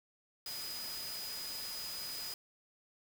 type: tone in noise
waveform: sine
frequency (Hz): 4965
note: D#8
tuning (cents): -5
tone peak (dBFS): -42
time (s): 0.46-2.34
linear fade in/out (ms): 2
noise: white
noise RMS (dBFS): -45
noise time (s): 0.46-2.34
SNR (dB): 0
effects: none